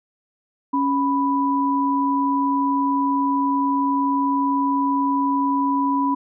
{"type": "tone pair together", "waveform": "sine", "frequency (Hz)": [277.2, 988.9], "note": ["C#4", "B5"], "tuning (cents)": [0, 2], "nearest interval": "octave + minor seventh", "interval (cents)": 2202, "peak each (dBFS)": -20, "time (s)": [0.73, 6.15], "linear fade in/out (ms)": 10, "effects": []}